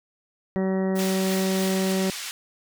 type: harmonic tone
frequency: 189.9 Hz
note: F#3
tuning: 45 cents sharp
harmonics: 1 / 2 / 3 / 4 / 5 / 6 / 7 / 8 / 9 / 10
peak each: -23 / -27 / -31 / -38 / -42 / -47 / -47 / -50 / -51 / -41 dBFS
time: 0.56-2.1 s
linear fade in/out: 0 ms
type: noise with tremolo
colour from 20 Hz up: white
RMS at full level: -36 dBFS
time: 0.95-1.93 s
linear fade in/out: 10 ms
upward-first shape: sine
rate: 3.2 Hz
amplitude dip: 70%
type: band-pass noise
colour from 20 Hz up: pink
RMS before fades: -34 dBFS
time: 0.99-2.31 s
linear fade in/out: 0 ms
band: 2100 to 9600 Hz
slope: 12 dB/octave
effects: none